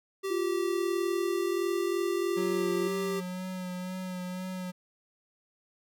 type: tone with pitch glide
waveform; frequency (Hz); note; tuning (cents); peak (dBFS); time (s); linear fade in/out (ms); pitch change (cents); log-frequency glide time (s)
square; 387.9 to 392.6; G4 to G4; -18 to +3; -31; 0.23-3.21; 20; +21; 0.65-1.89
type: tone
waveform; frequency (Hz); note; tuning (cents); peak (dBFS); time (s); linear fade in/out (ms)
sine; 349.2; F4; 0; -29; 0.3-2.88; 10
type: tone with vibrato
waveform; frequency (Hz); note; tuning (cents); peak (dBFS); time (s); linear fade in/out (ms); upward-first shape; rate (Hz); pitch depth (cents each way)
square; 183.4; F#3; -15; -35; 2.36-4.72; 20; sine; 2; 23
effects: none